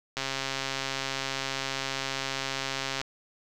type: click train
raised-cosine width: 0.2 ms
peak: -13 dBFS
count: 385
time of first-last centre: 0.17-3.014 s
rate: 135 Hz
effects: none